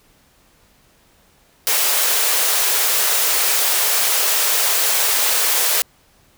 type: high-pass noise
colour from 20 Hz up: white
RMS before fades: -17 dBFS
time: 1.67-5.82 s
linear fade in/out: 0 ms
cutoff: 390 Hz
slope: 48 dB/octave
effects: pink hiss -55 dBFS RMS until 6.37 s

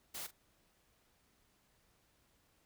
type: noise with echo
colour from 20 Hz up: white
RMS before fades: -44 dBFS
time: 0.14-0.27 s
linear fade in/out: 10 ms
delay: 42 ms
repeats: 1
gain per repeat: -14 dB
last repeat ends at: 0.312 s
effects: pink hiss -73 dBFS RMS until 2.65 s

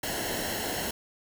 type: noise with comb filter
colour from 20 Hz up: pink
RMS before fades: -32 dBFS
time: 0.03-0.91 s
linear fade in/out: 5 ms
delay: 0.83 ms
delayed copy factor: -0.7
effects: none

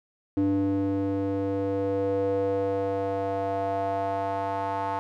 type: tone with band-pass filter sweep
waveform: square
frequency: 98 Hz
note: G2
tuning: in tune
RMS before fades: -27 dBFS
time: 0.37-4.99 s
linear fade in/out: 0 ms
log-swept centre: 320 to 880 Hz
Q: 4
effects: none

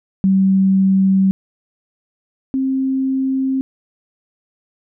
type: tone pair in turn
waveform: sine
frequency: 192 / 265.4 Hz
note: G3 / C4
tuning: -36 / +25 cents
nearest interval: tritone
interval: 561 cents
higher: second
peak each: -10 / -15 dBFS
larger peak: first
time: 0.24-1.31 / 2.54-3.61 s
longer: neither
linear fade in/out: 0 ms
effects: none

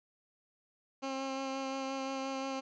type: tone with vibrato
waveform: 15% pulse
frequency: 268.1 Hz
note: C4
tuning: 42 cents sharp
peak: -29 dBFS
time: 1.02-2.61 s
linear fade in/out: 20 ms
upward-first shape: sine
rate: 5.7 Hz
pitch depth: 14 cents each way
effects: resampled to 16000 Hz

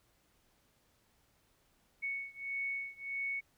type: beating tone pair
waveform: sine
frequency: 2217 / 2218.6 Hz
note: C#7 / C#7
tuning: 0 / +1 cents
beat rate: 1.6 Hz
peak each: -39 / -40 dBFS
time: 2.02-3.41 s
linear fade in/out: 20 ms
effects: pink hiss -72 dBFS RMS until 3.57 s

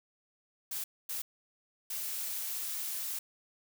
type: noise bursts at uneven times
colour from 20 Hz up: blue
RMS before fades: -37 dBFS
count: 3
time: 0.71-0.84 / 1.09-1.22 / 1.9-3.19 s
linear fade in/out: 5 ms
effects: none

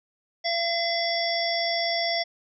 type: harmonic tone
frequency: 679 Hz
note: F5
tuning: 49 cents flat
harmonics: 1 / 3 / 5 / 7 / 8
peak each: -27 / -30 / -33 / -33 / -29 dBFS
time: 0.44-2.24 s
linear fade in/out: 20 ms
effects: none

